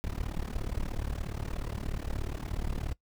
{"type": "noise with amplitude modulation", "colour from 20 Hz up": "brown", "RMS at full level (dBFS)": -30, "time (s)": [0.04, 2.93], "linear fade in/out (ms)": 0, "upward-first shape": "sine", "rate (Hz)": 36.9, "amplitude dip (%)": 95, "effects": ["noise-tail reverb RT60 0.1 s tail -20 dB re dry"]}